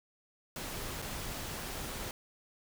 pink noise with dropouts, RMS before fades -40 dBFS, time 0.56-2.11 s, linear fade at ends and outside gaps 1 ms, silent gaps 1.018-1.023 s, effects none

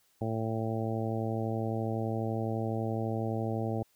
harmonic tone, 111.9 Hz, A2, 30 cents sharp, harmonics 1 / 2 / 3 / 4 / 5 / 6 / 7, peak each -33 / -36 / -38 / -39 / -40 / -41 / -41 dBFS, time 0.21-3.83 s, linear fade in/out 5 ms, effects white hiss -69 dBFS RMS until 3.95 s

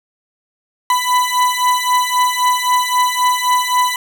40% pulse beating tone pair, 994 / 997.8 Hz, B5 / B5, +11 / +17 cents, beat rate 3.8 Hz, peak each -15 / -15 dBFS, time 0.9-3.96 s, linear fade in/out 2 ms, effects none

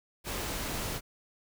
pink noise, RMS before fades -35 dBFS, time 0.24-1.01 s, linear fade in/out 50 ms, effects none

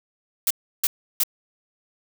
blue noise bursts, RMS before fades -20 dBFS, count 3, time 0.47-1.235 s, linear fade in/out 2 ms, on 35 ms, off 330 ms, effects none

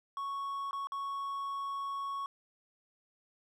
triangle tone with dropouts, 1108.7 Hz, C#6, in tune, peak -33 dBFS, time 0.17-2.26 s, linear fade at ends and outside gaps 1 ms, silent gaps 0.71-0.73 / 0.871-0.92 s, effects none

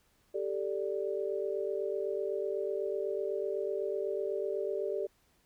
sine chord, G suspended second, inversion none, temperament equal, 392 / 440 / 587.3 Hz, G4 / A4 / D5, 0 / 0 / 0 cents, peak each -34 / -36 / -37 dBFS, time 0.34-5.07 s, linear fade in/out 10 ms, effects pink hiss -70 dBFS RMS until 5.45 s

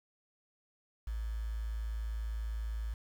sine tone with quantisation, 55 Hz, A1, in tune, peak -34 dBFS, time 1.07-2.94 s, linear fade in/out 5 ms, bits 9, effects none

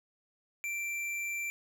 triangle tone with tanh clipping, 2351 Hz, D7, 1 cent sharp, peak -35 dBFS, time 0.64-1.5 s, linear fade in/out 0 ms, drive 18 dB, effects none

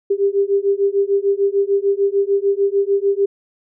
sine beating tone pair, 394.6 / 401.3 Hz, G4 / G4, +11 / +41 cents, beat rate 6.7 Hz, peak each -17 dBFS, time 0.1-3.26 s, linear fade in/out 10 ms, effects none

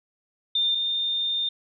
sine tone pair in turn, 3607 / 3623 Hz, A7 / A7, +42 / +50 cents, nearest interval unison, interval 8 cents, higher second, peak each -20 / -23 dBFS, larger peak first, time 0.55-0.75 / 0.75-1.49 s, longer second, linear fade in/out 5 ms, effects none

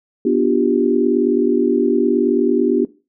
sine chord, G dominant seventh, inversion first, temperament just, 245 / 294 / 352.8 / 392 Hz, B3 / D4 / F4 / G4, -14 / +2 / +18 / 0 cents, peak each -18 dBFS, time 0.25-2.85 s, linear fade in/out 5 ms, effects noise-tail reverb RT60 0.3 s tail -18 dB re dry

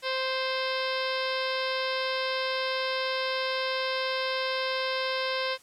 harmonic tone with a mistuned harmonic, 523 Hz, C5, 1 cent flat, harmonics 1 / 2 / 3 / 4 / 5 / 6 / 7 / 8 / 9 / 10, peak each -31 / -34 / -36 / -37 / -38 / -39 / -39 / -40 / -41 / -41 dBFS, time 0.02-5.58 s, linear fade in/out 50 ms, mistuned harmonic 8, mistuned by -31 cents, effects white hiss -56 dBFS RMS until 5.62 s + low-pass 10000 Hz 12 dB/octave

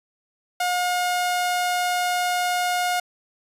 sawtooth tone, 717 Hz, F5, 45 cents sharp, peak -17 dBFS, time 0.6-3 s, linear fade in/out 5 ms, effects resampled to 32000 Hz

